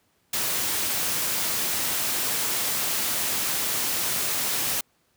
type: noise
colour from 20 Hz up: white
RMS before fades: -26 dBFS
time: 0.33-4.81 s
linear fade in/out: 5 ms
effects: pink hiss -67 dBFS RMS until 5.16 s + high-pass 80 Hz 12 dB/octave